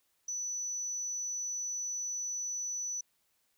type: tone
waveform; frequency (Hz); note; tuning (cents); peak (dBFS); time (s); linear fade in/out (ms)
sine; 5960; F#8; +12; -33; 0.28-3.01; 5
effects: tanh soft clip ceiling -29 dBFS + white hiss -75 dBFS RMS until 3.57 s